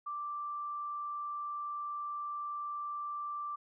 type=tone; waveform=sine; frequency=1174.7 Hz; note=D6; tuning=in tune; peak=-36 dBFS; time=0.06-3.56 s; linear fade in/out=10 ms; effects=none